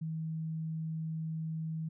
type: tone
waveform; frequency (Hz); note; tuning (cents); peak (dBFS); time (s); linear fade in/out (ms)
sine; 160; D#3; +49; -34; 0.01-1.89; 10
effects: none

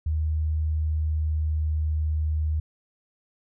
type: tone with pitch glide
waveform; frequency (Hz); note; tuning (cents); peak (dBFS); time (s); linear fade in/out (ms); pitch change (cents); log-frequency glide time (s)
sine; 77.78 to 77.29; D#2 to D#2; 0 to -11; -22; 0.06-2.6; 5; -11; 0.65-1.77
effects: none

